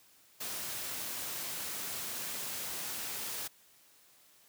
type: noise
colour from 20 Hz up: white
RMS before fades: -39 dBFS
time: 0.4-3.48 s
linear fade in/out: 10 ms
effects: white hiss -63 dBFS RMS until 4.48 s + high-pass 80 Hz 12 dB/octave